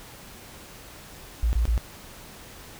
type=tone bursts; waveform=sine; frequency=57.1 Hz; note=A#1; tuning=35 cents flat; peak=-19 dBFS; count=3; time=1.43-1.778 s; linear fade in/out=0 ms; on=100 ms; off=24 ms; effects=pink hiss -45 dBFS RMS until 2.79 s